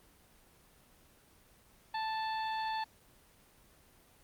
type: harmonic tone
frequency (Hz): 880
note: A5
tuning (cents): 0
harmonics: 1 / 2 / 3 / 4 / 5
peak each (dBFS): -34 / -43 / -48 / -47 / -47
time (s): 1.94-2.84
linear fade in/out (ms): 5
effects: pink hiss -63 dBFS RMS until 4.23 s + Opus 24 kbps